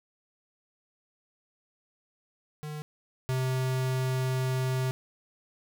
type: tone pair in turn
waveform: square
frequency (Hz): 151.1 / 129.78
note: D3 / C3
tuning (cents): +50 / -14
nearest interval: minor third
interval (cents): 264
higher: first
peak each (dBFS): -36 / -27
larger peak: second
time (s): 2.63-2.82 / 3.29-4.91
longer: second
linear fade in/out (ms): 0
effects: none